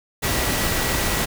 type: tone in noise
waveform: sine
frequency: 1939 Hz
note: B6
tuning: 32 cents flat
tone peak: -32 dBFS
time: 0.22-1.26 s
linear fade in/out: 20 ms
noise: pink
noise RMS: -22 dBFS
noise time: 0.22-1.26 s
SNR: -13 dB
effects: none